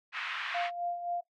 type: band-pass noise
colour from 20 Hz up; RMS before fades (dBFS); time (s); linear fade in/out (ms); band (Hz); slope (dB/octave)
white; -37; 0.12-0.71; 50; 1100 to 2700; 24
type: tone with tremolo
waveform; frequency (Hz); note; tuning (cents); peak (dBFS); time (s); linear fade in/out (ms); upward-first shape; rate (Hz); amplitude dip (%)
sine; 698.5; F5; 0; -30; 0.54-1.21; 10; sine; 3.8; 60
effects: noise-tail reverb RT60 0.1 s tail -17 dB re dry